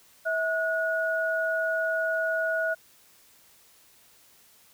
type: tone pair together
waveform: sine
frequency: 648.1 / 1455 Hz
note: E5 / F#6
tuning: -30 / -29 cents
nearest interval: octave + major second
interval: 1401 cents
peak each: -27 dBFS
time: 0.25-2.75 s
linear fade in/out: 20 ms
effects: white hiss -58 dBFS RMS until 4.73 s